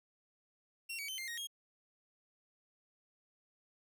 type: tone with pitch steps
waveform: sawtooth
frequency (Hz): 2735 / 2264 / 3076 / 2104 / 1874 / 3262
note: F7 / C#7 / G7 / C7 / A#6 / G#7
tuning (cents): -37 / +36 / -33 / +9 / +9 / -32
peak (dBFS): -37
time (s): 0.89-1.472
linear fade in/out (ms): 10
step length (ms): 97
effects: none